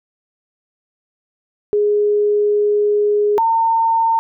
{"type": "tone pair in turn", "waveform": "sine", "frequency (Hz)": [415.3, 908.4], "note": ["G#4", "A#5"], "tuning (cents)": [0, -45], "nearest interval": "octave + major second", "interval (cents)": 1355, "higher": "second", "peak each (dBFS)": -12, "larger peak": "neither", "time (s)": [[1.73, 3.38], [3.38, 4.19]], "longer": "first", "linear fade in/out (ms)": 0, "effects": []}